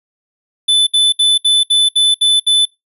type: tone bursts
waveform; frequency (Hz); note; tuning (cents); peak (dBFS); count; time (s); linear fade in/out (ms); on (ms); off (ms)
square; 3506; A7; -7; -9; 8; 0.68-2.655; 10; 190; 65
effects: noise-tail reverb RT60 0.2 s tail -25 dB re dry + resampled to 32000 Hz